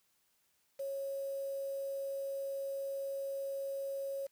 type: tone with quantisation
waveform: sine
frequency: 549 Hz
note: C#5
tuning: 17 cents flat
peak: -36 dBFS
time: 0.79-4.27 s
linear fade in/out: 10 ms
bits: 9
effects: white hiss -75 dBFS RMS until 4.31 s